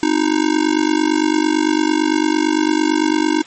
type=tone with amplitude modulation; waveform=square; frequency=311.1 Hz; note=D#4; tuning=in tune; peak=-10 dBFS; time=0.03-3.42 s; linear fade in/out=0 ms; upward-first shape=sine; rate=48.9 Hz; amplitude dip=95%; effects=white hiss -40 dBFS RMS until 3.46 s + MP3 32 kbps